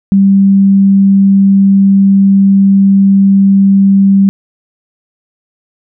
sine tone, 196 Hz, G3, in tune, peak -3 dBFS, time 0.12-4.29 s, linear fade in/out 0 ms, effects none

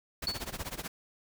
pink noise with tremolo, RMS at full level -36 dBFS, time 0.22-0.88 s, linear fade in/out 5 ms, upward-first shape sine, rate 16 Hz, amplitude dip 90%
sine tone with exponential decay, 4435 Hz, C#8, in tune, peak -26 dBFS, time 0.27-0.48 s, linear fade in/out 2 ms, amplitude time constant 45 ms
effects none

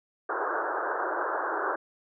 white band-pass noise, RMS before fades -30 dBFS, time 0.29-1.76 s, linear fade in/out 5 ms, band 320 to 1600 Hz, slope 96 dB/octave, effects none

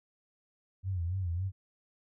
sine tone with vibrato, 90 Hz, F#2, 47 cents flat, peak -30 dBFS, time 0.83-1.52 s, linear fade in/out 50 ms, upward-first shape sine, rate 3.6 Hz, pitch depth 120 cents each way, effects none

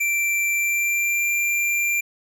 square tone with pitch glide, 2349 to 2375 Hz, D7 to D7, 0 to +19 cents, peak -20 dBFS, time 0-2.01 s, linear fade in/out 10 ms, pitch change +19 cents, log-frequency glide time 0.54-1.26 s, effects none

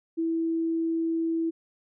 sine tone, 328.4 Hz, E4, 6 cents flat, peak -24 dBFS, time 0.17-1.51 s, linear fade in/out 20 ms, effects none

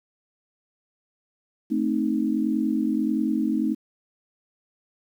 sine chord, A diminished, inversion none, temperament equal, 220 / 261.6 / 311.1 Hz, A3 / C4 / Eb4, 0 / 0 / 0 cents, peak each -25 / -26 / -25 dBFS, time 1.7-3.75 s, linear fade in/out 20 ms, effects 9-bit

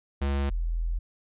square / sine tone pair in turn, 69.6 / 41.66 Hz, C#2 / E1, +8 / +19 cents, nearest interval major sixth, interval 889 cents, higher first, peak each -25 dBFS, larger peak neither, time 0.21-0.5 / 0.5-0.99 s, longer second, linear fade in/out 10 ms, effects resampled to 8000 Hz

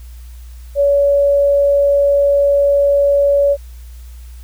sine tone, 566 Hz, C#5, 36 cents sharp, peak -9 dBFS, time 0.75-3.57 s, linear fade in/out 50 ms, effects added 60 Hz sine -31 dBFS peak until 4.43 s + white hiss -49 dBFS RMS until 4.43 s

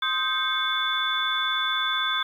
sine tone cluster, 1049 / 1253 / 1569 / 2182 / 3482 Hz, C6 / D#6 / G6 / C#7 / A7, +4 / +12 / +1 / -28 / -19 cents, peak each -32 / -30 / -28 / -35 / -26 dBFS, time 0.02-2.23 s, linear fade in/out 5 ms, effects 9-bit

